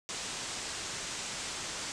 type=low-pass noise; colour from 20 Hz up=white; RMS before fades=-39 dBFS; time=0.09-1.92 s; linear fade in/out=0 ms; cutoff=8300 Hz; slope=48 dB/octave; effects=none